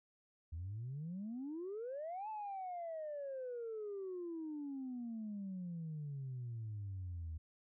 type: exponential two-way sweep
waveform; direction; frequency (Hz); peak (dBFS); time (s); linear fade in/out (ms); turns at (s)
sine; up then down; 77.78 to 880 to 77.78; -40; 0.52-7.38; 10; 2.29
effects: tanh soft clip ceiling -38 dBFS